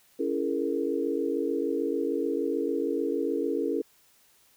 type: chord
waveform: sine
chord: A# half-diminished seventh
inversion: first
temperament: just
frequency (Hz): 279.7 / 335.6 / 419.5 / 466.2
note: C#4 / E4 / G#4 / A#4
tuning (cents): +16 / +31 / +17 / 0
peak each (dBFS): -31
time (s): 0.19-3.82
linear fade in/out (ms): 10
effects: white hiss -62 dBFS RMS until 4.56 s